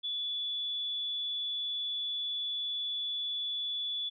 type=tone; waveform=sine; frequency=3441 Hz; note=A7; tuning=39 cents flat; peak=-32 dBFS; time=0.03-4.1 s; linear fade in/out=20 ms; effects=none